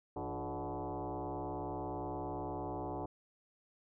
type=tone with frequency modulation; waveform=sine; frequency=222.9 Hz; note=A3; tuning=23 cents sharp; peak=-37 dBFS; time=0.16-3.06 s; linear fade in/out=5 ms; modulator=129 Hz; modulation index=5.6; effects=none

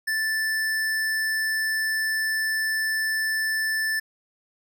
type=tone with hard clipping; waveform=sine; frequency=1760 Hz; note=A6; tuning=in tune; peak=-24 dBFS; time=0.07-4 s; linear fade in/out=10 ms; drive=18 dB; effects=none

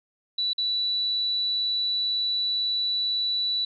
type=tone with dropouts; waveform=sine; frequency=3951 Hz; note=B7; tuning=in tune; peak=-23 dBFS; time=0.38-3.65 s; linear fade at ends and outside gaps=5 ms; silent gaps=0.533-0.58 s; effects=none

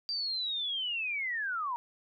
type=linear sweep; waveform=sine; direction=down; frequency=4724 to 923 Hz; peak=-31 dBFS; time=0.09-1.76 s; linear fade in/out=0 ms; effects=none

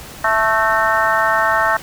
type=harmonic tone with a mistuned harmonic; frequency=220 Hz; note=A3; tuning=in tune; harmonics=3 / 4 / 5 / 6 / 7 / 8; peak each=-20 / -20 / -20 / -20 / -20 / -20 dBFS; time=0.24-1.77 s; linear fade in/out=5 ms; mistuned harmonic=8; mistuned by=+63 cents; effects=pink hiss -35 dBFS RMS until 1.82 s

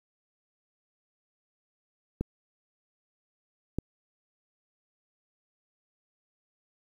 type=clicks; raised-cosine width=3 ms; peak=-16 dBFS; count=2; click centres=2.21 / 3.786 s; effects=9-bit

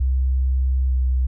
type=tone with pitch glide; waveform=sine; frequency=65 to 63.85 Hz; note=C2 to C2; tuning=-11 to -42 cents; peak=-16 dBFS; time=0-1.27 s; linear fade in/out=10 ms; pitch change=-31 cents; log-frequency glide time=0.88-0.93 s; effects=none

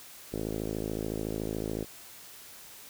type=tone with low-pass filter; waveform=5% pulse; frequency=53.8 Hz; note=A1; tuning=38 cents flat; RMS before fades=-34 dBFS; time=0.32-1.85 s; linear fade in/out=20 ms; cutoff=420 Hz; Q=1.5; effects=white hiss -49 dBFS RMS until 2.89 s

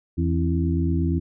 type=harmonic tone with a mistuned harmonic; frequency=83.2 Hz; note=E2; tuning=17 cents sharp; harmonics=1 / 2 / 3 / 4; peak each=-22 / -25 / -27 / -28 dBFS; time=0.17-1.2 s; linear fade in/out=20 ms; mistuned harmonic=3; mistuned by=+100 cents; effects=none

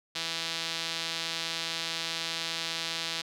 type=tone with band-pass filter; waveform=sawtooth; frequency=164.81 Hz; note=E3; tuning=in tune; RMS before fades=-34 dBFS; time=0.15-3.22 s; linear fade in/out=10 ms; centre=4000 Hz; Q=1.9; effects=none

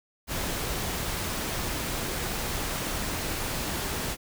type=noise; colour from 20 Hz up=pink; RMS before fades=-31 dBFS; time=0.27-4.17 s; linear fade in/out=50 ms; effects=none

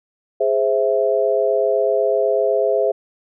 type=chord; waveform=sine; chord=Ab augmented; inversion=none; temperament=equal; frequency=415.3 / 523.3 / 659.3 Hz; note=Ab4 / C5 / E5; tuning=0 / 0 / 0 cents; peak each=-19 dBFS; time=0.4-2.92 s; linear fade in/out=10 ms; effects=none

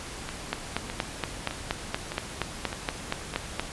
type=two click trains; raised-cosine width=0.3 ms; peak=-17 / -10 dBFS; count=6 / 14; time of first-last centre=0.29-3.339 / 0.53-3.596 s; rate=1.64 / 4.24 Hz; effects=pink hiss -39 dBFS RMS until 3.72 s + resampled to 24000 Hz

